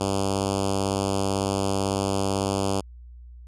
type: tone with notch filter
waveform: 5% pulse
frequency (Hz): 98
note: G2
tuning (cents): 0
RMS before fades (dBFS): -25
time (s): 0-2.81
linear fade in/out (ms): 10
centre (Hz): 1800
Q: 0.51
effects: added 60 Hz sine -41 dBFS peak until 3.47 s + resampled to 24000 Hz